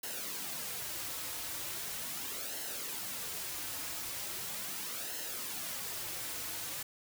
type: noise with flanger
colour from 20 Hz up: white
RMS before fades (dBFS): -40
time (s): 0.03-6.83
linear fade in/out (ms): 5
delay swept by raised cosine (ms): 0.84 to 5.14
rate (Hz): 0.39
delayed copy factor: -0.55
effects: none